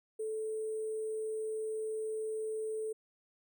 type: tone with sample-and-hold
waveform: sine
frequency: 436.9 Hz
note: A4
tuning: 12 cents flat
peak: -34 dBFS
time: 0.19-2.93 s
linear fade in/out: 10 ms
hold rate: 8820 Hz
effects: none